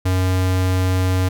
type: tone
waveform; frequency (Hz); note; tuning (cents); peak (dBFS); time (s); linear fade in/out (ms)
square; 92.6; F#2; +2; -16; 0.05-1.29; 10
effects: none